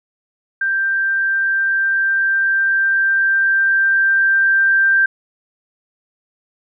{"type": "tone with level ramp", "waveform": "sine", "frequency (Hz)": 1576, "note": "G6", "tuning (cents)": 9, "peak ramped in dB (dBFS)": [-15, -10], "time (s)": [0.61, 5.06], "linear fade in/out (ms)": 5, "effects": []}